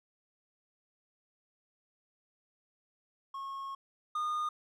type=tone pair in turn; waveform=triangle; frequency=1090 / 1222.6 Hz; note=C#6 / D#6; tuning=-29 / -31 cents; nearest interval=major second; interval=198 cents; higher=second; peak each=-36 / -29 dBFS; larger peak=second; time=3.34-3.75 / 4.15-4.49 s; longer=first; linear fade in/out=5 ms; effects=none